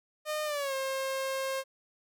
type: tone with pitch glide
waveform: sawtooth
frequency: 610 to 534.1 Hz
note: D#5 to C5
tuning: -34 to +36 cents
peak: -27 dBFS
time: 0.25-1.64 s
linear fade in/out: 50 ms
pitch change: -230 cents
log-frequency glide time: 0.45-0.74 s
effects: none